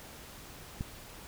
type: click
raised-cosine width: 5 ms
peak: -21 dBFS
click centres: 0.809 s
effects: pink hiss -49 dBFS RMS until 1.27 s